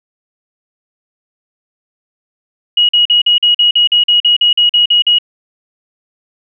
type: tone bursts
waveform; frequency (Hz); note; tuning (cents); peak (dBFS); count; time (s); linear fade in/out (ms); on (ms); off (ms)
sine; 2900; F#7; -35; -6; 15; 2.77-5.186; 5; 120; 44
effects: none